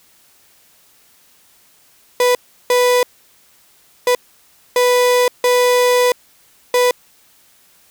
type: tone bursts at uneven times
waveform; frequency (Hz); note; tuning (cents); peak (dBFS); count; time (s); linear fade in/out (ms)
35% pulse; 493.9; B4; 0; -9; 6; 2.2-2.35 / 2.7-3.03 / 4.07-4.15 / 4.76-5.28 / 5.44-6.12 / 6.74-6.91; 2
effects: white hiss -52 dBFS RMS until 7.9 s